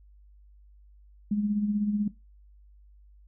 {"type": "tone with tremolo", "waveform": "sine", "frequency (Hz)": 207.7, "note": "G#3", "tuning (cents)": 0, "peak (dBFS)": -22, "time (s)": [1.31, 2.08], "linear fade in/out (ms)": 5, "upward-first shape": "sine", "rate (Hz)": 16, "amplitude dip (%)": 50, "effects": ["noise-tail reverb RT60 0.2 s tail -17 dB re dry", "added 50 Hz sine -52 dBFS peak until 3.27 s"]}